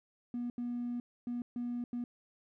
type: tone bursts at uneven times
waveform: triangle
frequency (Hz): 241.6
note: B3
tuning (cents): -38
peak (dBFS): -31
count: 5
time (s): 0.34-0.5 / 0.58-1 / 1.27-1.42 / 1.56-1.84 / 1.93-2.04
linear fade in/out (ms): 2
effects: tanh soft clip ceiling -31 dBFS